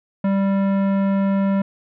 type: tone with tanh clipping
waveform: sine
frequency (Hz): 196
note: G3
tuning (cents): 0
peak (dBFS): -18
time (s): 0.24-1.62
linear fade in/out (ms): 5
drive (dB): 16
effects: none